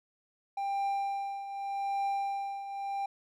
triangle tone with tremolo, 793 Hz, G5, 20 cents sharp, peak -26 dBFS, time 0.57-3.06 s, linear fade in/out 5 ms, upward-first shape triangle, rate 0.84 Hz, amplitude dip 70%, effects none

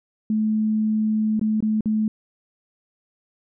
sine tone with dropouts, 216.3 Hz, A3, 29 cents flat, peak -18 dBFS, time 0.3-2.08 s, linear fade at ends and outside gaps 2 ms, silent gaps 1.395-1.413 / 1.605-1.625 / 1.808-1.857 s, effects none

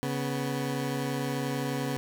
20% pulse tone pair together, 139.16 / 246.9 Hz, C#3 / B3, +7 / 0 cents, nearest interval minor seventh, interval 993 cents, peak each -26 / -28 dBFS, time 0.03-1.97 s, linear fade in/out 0 ms, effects none

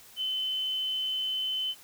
sine tone, 3047 Hz, G7, 50 cents flat, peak -28 dBFS, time 0.16-1.75 s, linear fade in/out 50 ms, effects white hiss -53 dBFS RMS until 1.83 s

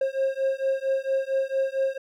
triangle beating tone pair, 534 / 538.4 Hz, C5 / C5, +35 / +49 cents, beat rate 4.4 Hz, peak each -24 dBFS, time 0.01-1.98 s, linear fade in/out 5 ms, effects none

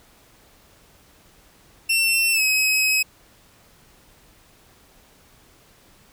sawtooth tone with pitch glide, 2701 to 2549 Hz, E7 to D#7, +42 to +41 cents, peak -14 dBFS, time 1.89-3.03 s, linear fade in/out 10 ms, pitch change -101 cents, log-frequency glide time 2.32-2.42 s, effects pink hiss -54 dBFS RMS until 6.12 s

